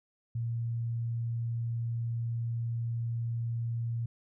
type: tone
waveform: sine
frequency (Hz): 116.54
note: A#2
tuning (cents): 0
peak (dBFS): -30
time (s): 0.35-4.06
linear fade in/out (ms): 5
effects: none